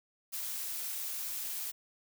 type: noise with amplitude modulation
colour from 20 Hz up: blue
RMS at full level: -36 dBFS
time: 0.32-1.72 s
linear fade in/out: 20 ms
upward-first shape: sine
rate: 252 Hz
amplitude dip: 45%
effects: none